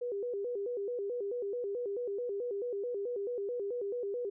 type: tone with vibrato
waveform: sine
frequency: 441.5 Hz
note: A4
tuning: 6 cents sharp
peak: -33 dBFS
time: 0.01-4.3 s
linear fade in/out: 10 ms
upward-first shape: square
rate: 4.6 Hz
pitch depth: 170 cents each way
effects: none